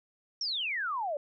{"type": "exponential sweep", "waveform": "sine", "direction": "down", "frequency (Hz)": [5670, 554.4], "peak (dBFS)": -30, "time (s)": [0.41, 1.17], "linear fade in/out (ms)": 2, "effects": []}